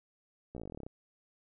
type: slowing click train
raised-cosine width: 2 ms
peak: -30 dBFS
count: 15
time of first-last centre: 0.55-0.865 s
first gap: 15 ms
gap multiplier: 1.06
effects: none